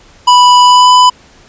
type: tone with pitch glide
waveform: square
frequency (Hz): 987.8 to 998.1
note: B5 to B5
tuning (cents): 0 to +18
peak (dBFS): -3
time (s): 0.27-1.1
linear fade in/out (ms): 10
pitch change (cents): +18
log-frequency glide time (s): 0.62-0.9
effects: pink hiss -42 dBFS RMS until 1.48 s + resampled to 16000 Hz